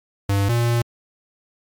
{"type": "tone pair in turn", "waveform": "square", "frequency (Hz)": [99.5, 118.33], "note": ["G2", "A#2"], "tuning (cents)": [26, 26], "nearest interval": "minor third", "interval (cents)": 300, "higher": "second", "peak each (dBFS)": -17, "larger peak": "neither", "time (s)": [[0.29, 0.49], [0.49, 0.82]], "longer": "second", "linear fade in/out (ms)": 5, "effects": ["MP3 96 kbps"]}